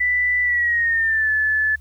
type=tone with pitch glide; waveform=sine; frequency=1980 to 1733.7 Hz; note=B6 to A6; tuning=+4 to -26 cents; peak=-16 dBFS; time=0-1.76 s; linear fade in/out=10 ms; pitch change=-230 cents; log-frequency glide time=0.42-1.31 s; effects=added 72 Hz sine -40 dBFS peak until 1.8 s + white hiss -60 dBFS RMS until 1.8 s